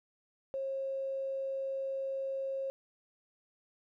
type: tone with tanh clipping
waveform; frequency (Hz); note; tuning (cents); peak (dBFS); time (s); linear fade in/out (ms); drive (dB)
triangle; 539; C#5; -49; -33; 0.54-2.7; 0; 3
effects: none